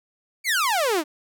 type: exponential sweep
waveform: sawtooth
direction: down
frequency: 2325 to 285 Hz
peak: -16 dBFS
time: 0.44-1.04 s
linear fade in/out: 50 ms
effects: none